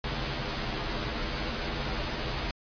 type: noise with comb filter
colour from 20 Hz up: pink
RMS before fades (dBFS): -32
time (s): 0.04-2.51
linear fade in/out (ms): 2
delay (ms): 11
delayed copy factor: -0.85
effects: resampled to 11025 Hz